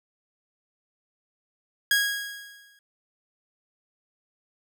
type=tone with exponential decay; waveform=sawtooth; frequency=1646 Hz; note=G#6; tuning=16 cents flat; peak=-14 dBFS; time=1.91-2.79 s; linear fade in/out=2 ms; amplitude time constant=190 ms; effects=none